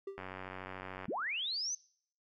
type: tone with exponential decay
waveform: triangle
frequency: 392 Hz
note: G4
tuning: in tune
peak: -34 dBFS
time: 0.07-0.27 s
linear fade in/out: 5 ms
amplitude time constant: 43 ms
type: click train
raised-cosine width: 0.5 ms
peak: -28 dBFS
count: 83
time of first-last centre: 0.18-1.055 s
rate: 93.7 Hz
type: linear sweep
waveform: sine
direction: up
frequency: 127.9 to 6272 Hz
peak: -34 dBFS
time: 1.08-1.75 s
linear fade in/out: 5 ms
effects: noise-tail reverb RT60 0.6 s tail -23 dB re dry